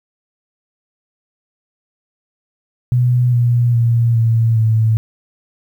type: tone with pitch steps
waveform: sine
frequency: 123.47 / 120.23 / 117.08 / 114.01 / 111.02 Hz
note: B2 / B2 / A#2 / A#2 / A2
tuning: 0 / -46 / +8 / -38 / +16 cents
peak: -10 dBFS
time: 2.92-4.97 s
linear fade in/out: 0 ms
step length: 410 ms
effects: 8-bit